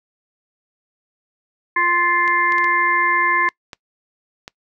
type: harmonic tone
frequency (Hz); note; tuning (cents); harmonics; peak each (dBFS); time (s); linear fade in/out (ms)
349.2; F4; 0; 1 / 3 / 5 / 6; -30 / -18 / -19 / -20; 1.76-3.49; 5
type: clicks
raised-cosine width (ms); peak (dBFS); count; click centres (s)
0.2; -16; 7; 2.278 / 2.522 / 2.583 / 2.643 / 3.489 / 3.732 / 4.479
effects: noise-tail reverb RT60 0.1 s tail -24 dB re dry